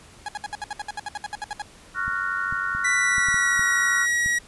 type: tone bursts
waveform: 30% pulse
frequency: 830.6 Hz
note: G#5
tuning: in tune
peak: -25 dBFS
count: 16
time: 0.26-1.62 s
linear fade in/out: 2 ms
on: 25 ms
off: 64 ms
type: chord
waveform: sine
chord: Gb major seventh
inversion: second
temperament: just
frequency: 1110 / 1387.5 / 1480 / 1850 Hz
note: Db6 / F6 / Gb6 / Bb6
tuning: +2 / -12 / 0 / -14 cents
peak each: -32 / -28 / -27 / -33 dBFS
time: 1.94-4.07 s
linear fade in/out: 50 ms
type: clicks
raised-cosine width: 5 ms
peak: -24 dBFS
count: 8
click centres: 2.08 / 2.526 / 2.75 / 3.182 / 3.286 / 3.343 / 3.594 / 4.261 s
type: tone with pitch glide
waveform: 45% pulse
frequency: 1975.5 to 1911.5 Hz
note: B6 to A#6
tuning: 0 to +43 cents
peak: -20 dBFS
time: 2.84-4.39 s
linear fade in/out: 10 ms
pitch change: -57 cents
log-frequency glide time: 2.97-3.61 s
effects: pink hiss -49 dBFS RMS until 4.47 s + resampled to 24000 Hz